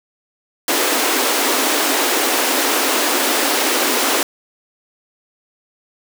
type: high-pass noise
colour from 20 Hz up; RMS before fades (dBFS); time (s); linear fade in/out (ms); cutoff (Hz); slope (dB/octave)
pink; -17; 0.68-4.23; 2; 250; 96
effects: none